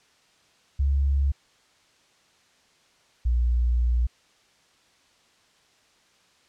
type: tone pair in turn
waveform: sine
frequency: 69.3 / 59.8 Hz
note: C#2 / A#1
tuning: 0 / +45 cents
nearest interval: minor third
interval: 255 cents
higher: first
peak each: -19 dBFS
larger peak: neither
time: 0.79-1.32 / 3.25-4.07 s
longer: second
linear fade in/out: 10 ms
effects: white hiss -61 dBFS RMS until 6.48 s + low-pass 6000 Hz 12 dB/octave